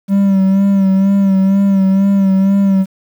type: tone with vibrato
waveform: triangle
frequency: 194.8 Hz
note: G3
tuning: 11 cents flat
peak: -6 dBFS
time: 0.08-2.86 s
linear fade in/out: 50 ms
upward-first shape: sine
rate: 2.1 Hz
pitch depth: 35 cents each way
effects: 7-bit